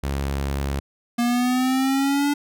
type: tone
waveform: sawtooth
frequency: 69.3 Hz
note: C#2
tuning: in tune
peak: -19 dBFS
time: 0.03-0.8 s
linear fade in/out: 10 ms
type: exponential sweep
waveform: square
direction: up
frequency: 236.7 to 290 Hz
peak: -19 dBFS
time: 1.18-2.34 s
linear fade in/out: 10 ms
effects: none